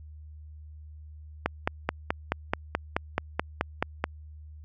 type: click train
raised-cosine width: 0.5 ms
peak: -9 dBFS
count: 13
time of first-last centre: 1.46-4.041 s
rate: 4.65 Hz
effects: added 76 Hz sine -43 dBFS peak until 4.64 s